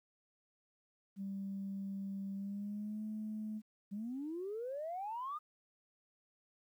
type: tone with pitch glide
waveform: sine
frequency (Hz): 196 to 215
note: G3 to A3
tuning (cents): 0 to -40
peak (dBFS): -38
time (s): 1.16-3.62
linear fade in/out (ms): 50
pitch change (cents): +160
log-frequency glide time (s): 2.35-3.03
type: exponential sweep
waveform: sine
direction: up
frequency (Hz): 193.5 to 1254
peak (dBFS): -38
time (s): 3.91-5.39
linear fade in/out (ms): 20
effects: tanh soft clip ceiling -34 dBFS + 12-bit